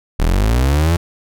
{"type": "linear sweep", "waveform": "35% pulse", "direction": "up", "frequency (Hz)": [36.24, 87.31], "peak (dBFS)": -10, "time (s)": [0.19, 0.97], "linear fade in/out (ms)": 10, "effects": []}